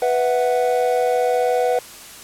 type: chord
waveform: triangle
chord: B suspended fourth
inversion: none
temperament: equal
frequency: 493.9 / 659.3 / 740 Hz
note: B4 / E5 / F#5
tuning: 0 / 0 / 0 cents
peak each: -16 / -22 / -19 dBFS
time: 0.02-1.79 s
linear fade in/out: 2 ms
effects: white hiss -39 dBFS RMS until 2.23 s + low-pass 12000 Hz 12 dB/octave